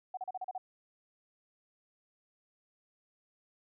sine tone bursts, 748 Hz, F#5, 19 cents sharp, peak -35 dBFS, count 7, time 0.14-0.58 s, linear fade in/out 5 ms, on 32 ms, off 36 ms, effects none

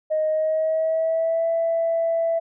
sine tone with pitch glide, 622.3 to 663.1 Hz, D#5 to E5, 0 to +10 cents, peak -18 dBFS, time 0.1-2.4 s, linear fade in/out 20 ms, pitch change +110 cents, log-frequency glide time 0.28-1.48 s, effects tanh soft clip ceiling -14 dBFS

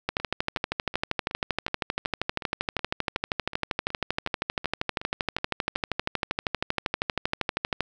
two click trains, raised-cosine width 0.3 ms, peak -9 / -20 dBFS, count 99 / 16, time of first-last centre 0.09-7.807 / 0.2-5.756 s, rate 12.7 / 2.7 Hz, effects none

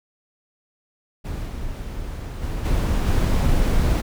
brown noise with level steps, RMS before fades -28 / -30 / -26 / -20 / -18 dBFS, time 1.24-4.02 s, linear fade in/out 20 ms, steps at 1.46 / 2.41 / 2.64 / 3.06 s, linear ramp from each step 20 ms, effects none

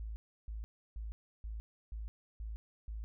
sine tone bursts, 54.3 Hz, A1, 22 cents flat, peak -39 dBFS, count 7, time 0-3.04 s, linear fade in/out 0 ms, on 160 ms, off 320 ms, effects none

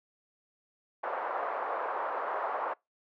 white band-pass noise, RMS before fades -34 dBFS, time 1.03-2.74 s, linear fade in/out 10 ms, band 500 to 1200 Hz, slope 24 dB/octave, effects noise-tail reverb RT60 0.2 s tail -25 dB re dry

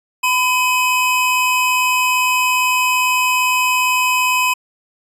square tone pair together, 1006.4 / 2536 Hz, B5 / D#7, +32 / +32 cents, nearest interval octave + major third, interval 1600 cents, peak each -17 dBFS, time 0.23-4.54 s, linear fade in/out 10 ms, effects resampled to 32000 Hz

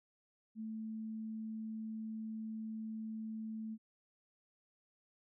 sine tone, 220 Hz, A3, in tune, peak -40 dBFS, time 0.55-3.78 s, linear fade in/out 50 ms, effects none

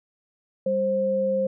sine tone pair together, 197.78 / 528 Hz, G3 / C5, +16 / +16 cents, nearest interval octave + perfect fourth, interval 1700 cents, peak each -29 / -21 dBFS, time 0.66-1.47 s, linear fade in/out 5 ms, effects none

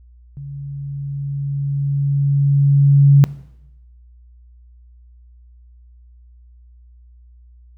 sine tone with level ramp, 140.5 Hz, C#3, 24 cents sharp, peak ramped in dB -28 to -5 dBFS, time 0.37-3.24 s, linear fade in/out 0 ms, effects noise-tail reverb RT60 0.9 s tail -19 dB re dry + added 60 Hz sine -43 dBFS peak until 7.77 s

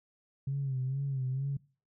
sine tone with vibrato, 134.2 Hz, C3, 44 cents sharp, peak -29 dBFS, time 0.47-1.57 s, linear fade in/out 5 ms, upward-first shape sine, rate 2.2 Hz, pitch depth 74 cents each way, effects noise-tail reverb RT60 0.4 s tail -23 dB re dry + tanh soft clip ceiling -25 dBFS

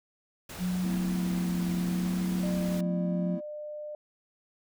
pink noise, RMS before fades -42 dBFS, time 0.49-2.81 s, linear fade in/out 5 ms
sine tone with vibrato, 180.2 Hz, F#3, 45 cents flat, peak -27 dBFS, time 0.58-3.39 s, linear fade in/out 50 ms, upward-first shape sine, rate 0.71 Hz, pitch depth 22 cents each way
triangle chord, A suspended second, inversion none, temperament just, 220 / 247.5 / 330 Hz, A3 / B3 / E4, 0 / +4 / +2 cents, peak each -38 / -37 / -38 dBFS, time 0.83-3.41 s, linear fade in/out 20 ms
sine tone, 600 Hz, D5, 37 cents sharp, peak -36 dBFS, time 2.43-3.95 s, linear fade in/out 2 ms
effects none

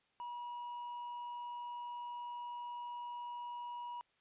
triangle tone with quantisation, 964 Hz, B5, 42 cents flat, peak -40 dBFS, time 0.2-4.01 s, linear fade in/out 0 ms, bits 11, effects white hiss -75 dBFS RMS until 4.2 s + resampled to 8000 Hz

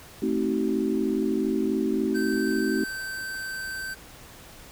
sine chord, A diminished seventh, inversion none, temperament just, 220 / 264 / 316.8 / 380.2 Hz, A3 / C4 / Eb4 / Gb4, 0 / +16 / +31 / +47 cents, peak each -28 dBFS, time 0.22-2.84 s, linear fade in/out 5 ms
square tone, 1549 Hz, G6, 21 cents flat, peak -32 dBFS, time 2.14-3.95 s, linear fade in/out 20 ms
effects pink hiss -47 dBFS RMS until 4.71 s

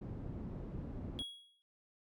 white low-pass noise, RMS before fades -44 dBFS, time 0.01-1.23 s, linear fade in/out 10 ms, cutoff 210 Hz, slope 12 dB/octave
triangle tone with exponential decay, 3322 Hz, G#7, in tune, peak -35 dBFS, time 1.19-1.62 s, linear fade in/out 0 ms, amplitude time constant 92 ms
effects none

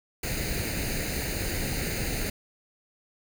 pink noise with comb filter, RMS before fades -30 dBFS, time 0.23-2.3 s, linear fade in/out 5 ms, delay 0.45 ms, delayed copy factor +0.75, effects none

